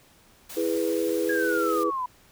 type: noise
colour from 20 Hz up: white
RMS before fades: -40 dBFS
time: 0.49-1.84 s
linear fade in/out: 10 ms
type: chord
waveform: sine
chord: E major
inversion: none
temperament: equal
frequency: 329.6 / 415.3 / 493.9 Hz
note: E4 / G#4 / B4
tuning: 0 / 0 / 0 cents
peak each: -27 / -28 / -27 dBFS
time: 0.56-1.91 s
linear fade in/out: 20 ms
type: linear sweep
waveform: sine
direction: down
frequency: 1663 to 977 Hz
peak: -26 dBFS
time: 1.29-2.06 s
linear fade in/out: 5 ms
effects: pink hiss -57 dBFS RMS until 2.31 s